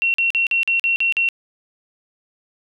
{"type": "tone bursts", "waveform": "sine", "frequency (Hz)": 2728, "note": "F7", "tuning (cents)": -41, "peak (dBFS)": -15, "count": 8, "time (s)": [0.02, 1.288], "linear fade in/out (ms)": 0, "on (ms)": 120, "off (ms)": 44, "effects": []}